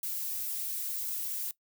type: noise with flanger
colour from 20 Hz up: violet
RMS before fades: -35 dBFS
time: 0.03-1.51 s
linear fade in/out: 2 ms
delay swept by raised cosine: 1.6 to 6.2 ms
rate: 0.96 Hz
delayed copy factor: -0.55
effects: noise-tail reverb RT60 0.1 s tail -19 dB re dry